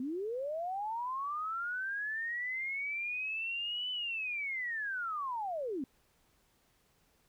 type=linear two-way sweep; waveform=sine; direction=up then down; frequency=242 to 3017 to 242 Hz; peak=-34 dBFS; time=0-5.84 s; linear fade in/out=2 ms; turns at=3.91 s; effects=pink hiss -71 dBFS RMS until 7.28 s